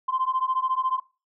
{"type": "beating tone pair", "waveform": "sine", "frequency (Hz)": [1033, 1047], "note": ["C6", "C6"], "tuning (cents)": [-22, 1], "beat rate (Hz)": 14, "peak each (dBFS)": [-25, -25], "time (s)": [0.08, 1], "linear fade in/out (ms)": 10, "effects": ["noise-tail reverb RT60 0.3 s tail -20 dB re dry", "tanh soft clip ceiling -15 dBFS"]}